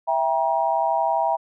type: chord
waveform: sine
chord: E diminished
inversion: none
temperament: just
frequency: 659.3 / 791.1 / 949.3 Hz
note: E5 / G5 / Bb5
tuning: 0 / +16 / +31 cents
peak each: -23 dBFS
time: 0.07-1.37 s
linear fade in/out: 20 ms
effects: none